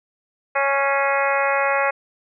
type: harmonic tone with a mistuned harmonic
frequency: 277.2 Hz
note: C#4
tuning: in tune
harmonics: 2 / 3 / 4 / 5 / 6 / 7 / 8 / 9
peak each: -22 / -24 / -25 / -26 / -27 / -27 / -28 / -29 dBFS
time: 0.55-1.91 s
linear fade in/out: 10 ms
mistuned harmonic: 8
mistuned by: -45 cents
effects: none